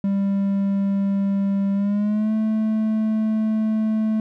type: tone with pitch glide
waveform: triangle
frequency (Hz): 197.6 to 218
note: G3 to A3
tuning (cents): +14 to -16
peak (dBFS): -16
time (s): 0.04-4.2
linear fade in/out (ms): 2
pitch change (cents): +170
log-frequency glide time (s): 1.73-2.33
effects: none